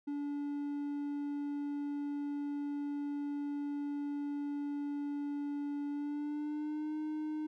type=tone with pitch glide; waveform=triangle; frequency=288 to 306.9 Hz; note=D4 to D#4; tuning=-34 to -24 cents; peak=-33 dBFS; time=0.07-7.47 s; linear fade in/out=10 ms; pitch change=+110 cents; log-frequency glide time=5.89-6.97 s; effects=none